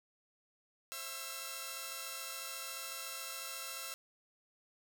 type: tone cluster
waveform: 5% pulse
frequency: 534 / 664 / 1315 / 1362 Hz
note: C5 / E5 / E6 / F6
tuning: +35 / +12 / -5 / -44 cents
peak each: -37 / -38 / -35 / -34 dBFS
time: 0.92-3.94 s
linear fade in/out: 0 ms
effects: none